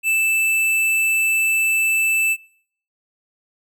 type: tone with tanh clipping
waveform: sine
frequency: 2642 Hz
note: E7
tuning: 3 cents sharp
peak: -17 dBFS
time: 0.03-2.37 s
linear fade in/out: 50 ms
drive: 16 dB
effects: noise-tail reverb RT60 0.6 s tail -23 dB re dry